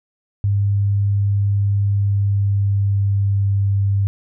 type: tone with pitch glide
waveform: sine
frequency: 100.6 to 99.22 Hz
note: G2 to G2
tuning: +45 to +21 cents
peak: -14 dBFS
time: 0.44-4.07 s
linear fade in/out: 0 ms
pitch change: -24 cents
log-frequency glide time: 1.77-3.63 s
effects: none